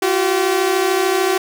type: tone pair together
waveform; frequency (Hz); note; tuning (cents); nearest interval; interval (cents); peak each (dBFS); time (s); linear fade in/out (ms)
sawtooth; 347.8 / 381.3; F4 / G4; -7 / -48; major second; 159; -16 / -12; 0.02-1.38; 5
effects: none